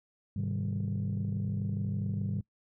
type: chord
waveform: sine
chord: Ab major seventh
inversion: none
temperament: equal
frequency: 103.83 / 130.81 / 155.56 / 196 Hz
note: Ab2 / C3 / Eb3 / G3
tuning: 0 / 0 / 0 / 0 cents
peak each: -32 / -37 / -36 / -34 dBFS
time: 0.36-2.41 s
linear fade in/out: 5 ms
effects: noise-tail reverb RT60 0.1 s tail -22 dB re dry + tanh soft clip ceiling -25 dBFS